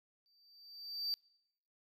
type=tone with exponential growth; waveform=triangle; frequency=4645 Hz; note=D8; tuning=20 cents flat; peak=-31 dBFS; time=0.26-1.14 s; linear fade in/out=0 ms; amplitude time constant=190 ms; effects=noise-tail reverb RT60 0.8 s tail -26 dB re dry